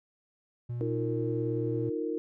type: tone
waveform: triangle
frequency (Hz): 120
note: B2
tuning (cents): -49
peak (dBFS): -30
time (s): 0.69-1.9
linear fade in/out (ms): 10
type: chord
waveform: sine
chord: Eb suspended second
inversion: none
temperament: equal with one note detuned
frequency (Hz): 311.1 / 349.2 / 460.5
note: Eb4 / F4 / Bb4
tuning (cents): 0 / 0 / -21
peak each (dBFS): -34 / -35 / -33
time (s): 0.81-2.18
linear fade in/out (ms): 0
effects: none